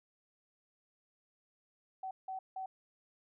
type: tone bursts at uneven times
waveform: sine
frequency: 759 Hz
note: F#5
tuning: 44 cents sharp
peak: -38 dBFS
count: 3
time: 2.03-2.11 / 2.28-2.39 / 2.56-2.66 s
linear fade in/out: 5 ms
effects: none